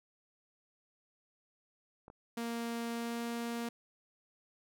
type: clicks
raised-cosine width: 1 ms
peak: -37 dBFS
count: 2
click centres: 2.081 / 2.101 s
type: tone with pitch glide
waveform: sawtooth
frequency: 233.1 to 234.5 Hz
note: A#3 to A#3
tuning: 0 to +11 cents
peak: -32 dBFS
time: 2.37-3.69 s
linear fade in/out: 5 ms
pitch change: +11 cents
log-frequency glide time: 2.91-3.23 s
effects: none